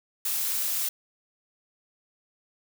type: noise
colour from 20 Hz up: blue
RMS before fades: -28 dBFS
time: 0.25-0.89 s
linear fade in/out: 5 ms
effects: none